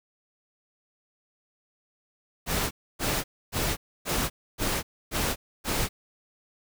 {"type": "noise bursts", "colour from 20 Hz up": "pink", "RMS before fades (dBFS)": -27, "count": 7, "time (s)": [2.46, 5.89], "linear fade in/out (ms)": 50, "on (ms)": 250, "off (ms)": 280, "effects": []}